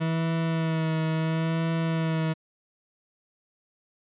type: tone with vibrato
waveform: 40% pulse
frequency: 161.7 Hz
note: E3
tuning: 33 cents flat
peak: -23 dBFS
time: 0-2.34 s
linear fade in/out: 20 ms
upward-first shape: sine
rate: 0.73 Hz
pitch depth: 26 cents each way
effects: resampled to 8000 Hz